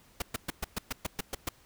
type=noise bursts; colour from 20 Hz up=pink; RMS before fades=-32 dBFS; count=10; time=0.2-1.49 s; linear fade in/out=5 ms; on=21 ms; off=120 ms; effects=pink hiss -61 dBFS RMS until 1.65 s